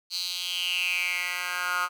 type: tone with high-pass filter sweep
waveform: 10% pulse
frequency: 178.9 Hz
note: F3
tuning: 42 cents sharp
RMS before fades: -29 dBFS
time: 0.1-1.89 s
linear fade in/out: 50 ms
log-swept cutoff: 4300 to 1300 Hz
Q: 6.8
effects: none